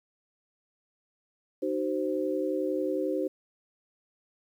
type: tone cluster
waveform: sine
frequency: 306.3 / 377.4 / 521 Hz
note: D#4 / F#4 / C5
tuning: -27 / +34 / -7 cents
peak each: -31 dBFS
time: 1.62-3.28 s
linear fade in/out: 10 ms
effects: 10-bit